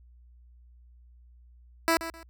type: tone with echo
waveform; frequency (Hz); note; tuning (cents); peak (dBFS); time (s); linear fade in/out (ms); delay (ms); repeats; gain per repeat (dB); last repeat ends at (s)
10% pulse; 329.6; E4; 0; -13; 1.88-1.97; 0; 130; 2; -12; 2.23
effects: added 60 Hz sine -52 dBFS peak until 2.29 s